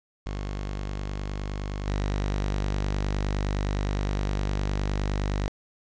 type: tone with level steps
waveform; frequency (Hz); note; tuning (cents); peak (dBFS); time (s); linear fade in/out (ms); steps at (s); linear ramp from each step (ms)
sawtooth; 49.72; G1; +25; -26 / -21; 0.26-5.48; 0; 1.87; 5
effects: resampled to 16000 Hz + 9-bit